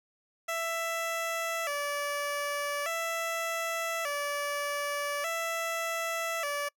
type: tone with vibrato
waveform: 15% pulse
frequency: 619 Hz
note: D#5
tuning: 9 cents flat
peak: -24 dBFS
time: 0.48-6.69 s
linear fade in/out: 10 ms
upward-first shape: square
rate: 0.42 Hz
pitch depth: 120 cents each way
effects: noise-tail reverb RT60 0.1 s tail -26 dB re dry